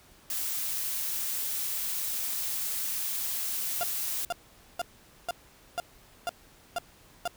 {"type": "noise", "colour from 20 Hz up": "blue", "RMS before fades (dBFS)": -32, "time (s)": [0.3, 4.25], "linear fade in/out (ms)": 2}
{"type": "tone bursts", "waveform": "35% pulse", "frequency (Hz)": 698.5, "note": "F5", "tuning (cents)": 0, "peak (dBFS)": -26, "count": 8, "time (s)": [3.81, 7.276], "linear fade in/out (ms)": 0, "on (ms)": 22, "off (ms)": 470}
{"effects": ["pink hiss -57 dBFS RMS until 7.36 s"]}